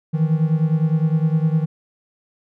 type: beating tone pair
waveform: triangle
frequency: 155.56 / 165.36 Hz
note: D#3 / E3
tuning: 0 / +6 cents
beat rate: 9.8 Hz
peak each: -15 / -18 dBFS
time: 0.13-1.66 s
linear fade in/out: 20 ms
effects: none